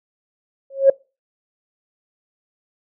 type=tone with exponential growth; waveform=sine; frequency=544 Hz; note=C#5; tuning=33 cents flat; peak=-3 dBFS; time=0.7-0.9 s; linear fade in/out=5 ms; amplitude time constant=43 ms; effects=noise-tail reverb RT60 0.3 s tail -25 dB re dry + tanh soft clip ceiling 0 dBFS